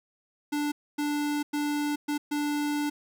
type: tone bursts at uneven times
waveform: square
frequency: 293.7 Hz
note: D4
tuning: in tune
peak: -27 dBFS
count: 5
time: 0.52-0.72 / 0.98-1.43 / 1.53-1.96 / 2.08-2.18 / 2.31-2.9 s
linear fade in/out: 10 ms
effects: none